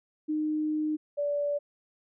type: tone pair in turn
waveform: sine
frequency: 306.7 / 579 Hz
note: D#4 / D5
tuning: -25 / -25 cents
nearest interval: major seventh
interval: 1100 cents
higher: second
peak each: -26 dBFS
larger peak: neither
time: 0.28-0.97 / 1.17-1.59 s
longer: first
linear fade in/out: 20 ms
effects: none